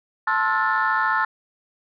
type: tone cluster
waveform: sine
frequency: 877 / 1058 / 1318 / 1432 / 1763 Hz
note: A5 / C6 / E6 / F6 / A6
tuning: -6 / +19 / -1 / +43 / +3 cents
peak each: -24 dBFS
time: 0.27-1.25 s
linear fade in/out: 5 ms
effects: tanh soft clip ceiling -11 dBFS